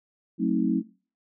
sine chord, F# diminished seventh, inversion none, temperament just, 185 / 222 / 266.4 / 319.7 Hz, F#3 / A3 / C4 / Eb4, 0 / +16 / +31 / +47 cents, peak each -27 dBFS, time 0.38-0.83 s, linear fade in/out 50 ms, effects noise-tail reverb RT60 0.4 s tail -22 dB re dry

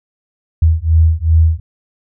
sine beating tone pair, 79.6 / 82.2 Hz, D#2 / E2, +40 / -4 cents, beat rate 2.6 Hz, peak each -11 dBFS, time 0.62-1.6 s, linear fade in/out 5 ms, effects none

